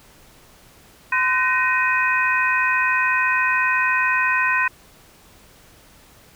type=tone cluster; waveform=sine; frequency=1024 / 1516 / 1870 / 2504 Hz; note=C6 / F#6 / A#6 / D#7; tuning=-38 / +42 / +5 / +10 cents; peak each=-22 dBFS; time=1.12-4.68 s; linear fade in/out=5 ms; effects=pink hiss -50 dBFS RMS until 6.35 s